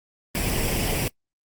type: noise with comb filter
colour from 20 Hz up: pink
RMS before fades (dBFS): -24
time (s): 0.35-1.08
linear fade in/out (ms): 0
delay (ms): 0.38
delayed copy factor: +0.6
effects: noise-tail reverb RT60 0.1 s tail -25 dB re dry + Opus 24 kbps